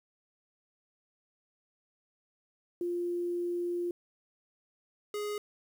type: tone pair in turn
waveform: sine / square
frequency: 349.5 / 416 Hz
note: F4 / G#4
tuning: +1 / +3 cents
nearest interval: minor third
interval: 302 cents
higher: second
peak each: -30 / -34 dBFS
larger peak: first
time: 2.81-3.91 / 5.14-5.38 s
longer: first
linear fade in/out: 2 ms
effects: 10-bit